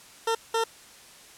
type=tone bursts at uneven times; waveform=20% pulse; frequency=454 Hz; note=A#4; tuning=46 cents flat; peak=-18 dBFS; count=2; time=0.27-0.35 / 0.54-0.64 s; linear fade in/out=5 ms; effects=white hiss -50 dBFS RMS until 1.37 s + low-pass 10000 Hz 12 dB/octave